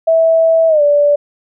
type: tone with pitch glide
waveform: sine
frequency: 653 to 581.8 Hz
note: E5 to D5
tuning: -17 to -16 cents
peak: -7 dBFS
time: 0.07-1.16 s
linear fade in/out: 10 ms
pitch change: -199 cents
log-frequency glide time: 0.68-0.82 s
effects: none